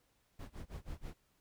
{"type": "noise with tremolo", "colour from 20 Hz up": "brown", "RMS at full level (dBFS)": -43, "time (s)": [0.39, 1.14], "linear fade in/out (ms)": 5, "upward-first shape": "sine", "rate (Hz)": 6.2, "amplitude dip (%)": 100, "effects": ["pink hiss -75 dBFS RMS until 1.4 s"]}